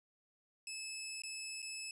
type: tone with dropouts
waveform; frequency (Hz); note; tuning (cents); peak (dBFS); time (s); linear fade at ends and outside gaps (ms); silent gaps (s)
15% pulse; 2605; E7; -21; -35; 0.67-1.91; 2; 1.22-1.235 / 1.62-1.626
effects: resampled to 24000 Hz